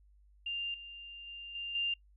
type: tone with level steps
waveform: sine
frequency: 2794 Hz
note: F7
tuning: in tune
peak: -34 / -45 / -43 / -37 / -30 dBFS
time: 0.46-1.94 s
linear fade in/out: 5 ms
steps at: 0.74 / 1.27 / 1.55 / 1.75 s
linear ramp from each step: 2 ms
effects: noise-tail reverb RT60 0.1 s tail -25 dB re dry + added 50 Hz sine -60 dBFS peak until 2.16 s